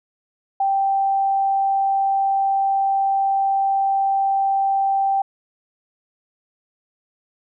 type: tone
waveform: sine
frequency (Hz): 783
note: G5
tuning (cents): -2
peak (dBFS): -16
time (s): 0.6-5.22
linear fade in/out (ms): 5
effects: none